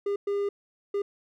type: tone bursts at uneven times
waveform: triangle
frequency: 403.4 Hz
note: G4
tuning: 50 cents sharp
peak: -23 dBFS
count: 3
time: 0.06-0.16 / 0.27-0.49 / 0.94-1.02 s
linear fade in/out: 5 ms
effects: none